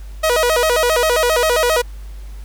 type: tone with vibrato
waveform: sawtooth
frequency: 554.4 Hz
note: C#5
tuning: in tune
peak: -9 dBFS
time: 0.23-1.82 s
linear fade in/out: 10 ms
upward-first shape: square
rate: 7.5 Hz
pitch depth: 230 cents each way
effects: added 50 Hz sine -29 dBFS peak until 2.44 s + pink hiss -48 dBFS RMS until 2.44 s